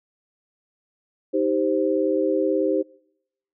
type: chord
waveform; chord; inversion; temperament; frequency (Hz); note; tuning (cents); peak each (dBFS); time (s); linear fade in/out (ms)
sine; C minor; first; just; 314 / 392.4 / 523.3; Eb4 / G4 / C5; +16 / +2 / 0; -23; 1.33-2.83; 20
effects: noise-tail reverb RT60 0.8 s tail -25 dB re dry